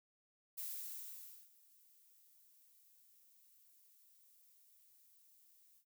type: noise with ADSR envelope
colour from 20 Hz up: violet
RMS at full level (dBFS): -44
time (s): 0.57-5.85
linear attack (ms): 17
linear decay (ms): 900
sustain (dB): -24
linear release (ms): 79
effects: noise-tail reverb RT60 0.1 s tail -19 dB re dry

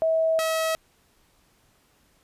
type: tone pair in turn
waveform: sine / sawtooth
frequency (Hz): 646 / 643.3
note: E5 / E5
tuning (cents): -35 / -42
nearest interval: unison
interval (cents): 7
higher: first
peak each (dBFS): -19 / -19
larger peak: neither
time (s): 0.02-0.39 / 0.39-0.75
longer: first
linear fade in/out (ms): 0
effects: pink hiss -63 dBFS RMS until 2.23 s + resampled to 32000 Hz

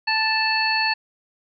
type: harmonic tone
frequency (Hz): 880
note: A5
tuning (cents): 0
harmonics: 1 / 2 / 3 / 5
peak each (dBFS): -24 / -24 / -24 / -24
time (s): 0.07-0.94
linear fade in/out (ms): 10
effects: none

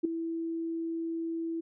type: tone with ADSR envelope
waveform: sine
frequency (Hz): 329.9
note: E4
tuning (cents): +1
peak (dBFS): -20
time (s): 0.03-1.61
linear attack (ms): 19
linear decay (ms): 5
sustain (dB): -11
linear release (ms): 13
effects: none

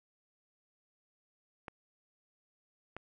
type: clicks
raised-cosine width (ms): 0.5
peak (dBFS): -27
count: 2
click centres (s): 1.682 / 2.966
effects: none

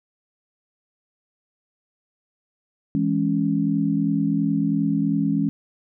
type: chord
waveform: sine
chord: C# minor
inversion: first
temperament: equal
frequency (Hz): 164.81 / 207.7 / 277.2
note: E3 / G#3 / C#4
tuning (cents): 0 / 0 / 0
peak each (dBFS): -24 / -23 / -22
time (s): 2.95-5.49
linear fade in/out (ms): 0
effects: none

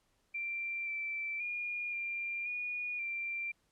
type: tone with pitch steps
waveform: sine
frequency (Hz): 2359 / 2333 / 2426 / 2385 / 2449 / 2363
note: D7 / D7 / D#7 / D7 / D#7 / D7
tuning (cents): +7 / -12 / -44 / +26 / -28 / +10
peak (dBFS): -35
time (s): 0.34-3.52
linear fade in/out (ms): 10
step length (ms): 530
effects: pink hiss -75 dBFS RMS until 3.71 s + low-pass 11000 Hz 12 dB/octave

